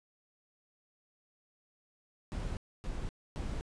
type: noise bursts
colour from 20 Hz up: brown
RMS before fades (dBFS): -37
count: 3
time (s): 2.32-3.61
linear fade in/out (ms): 0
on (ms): 250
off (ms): 270
effects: resampled to 22050 Hz